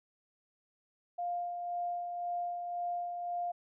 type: tone with tremolo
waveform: sine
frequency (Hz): 702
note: F5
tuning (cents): +9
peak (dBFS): -32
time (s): 1.18-3.52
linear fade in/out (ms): 10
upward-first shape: sine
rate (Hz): 1.9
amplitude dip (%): 40
effects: none